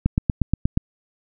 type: click train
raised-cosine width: 5 ms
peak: -5 dBFS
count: 7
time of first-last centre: 0.06-0.774 s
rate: 8.4 Hz
effects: none